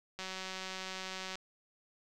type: click train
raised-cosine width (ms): 0.2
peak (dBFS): -24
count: 220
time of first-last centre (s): 0.19-1.355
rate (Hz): 188
effects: none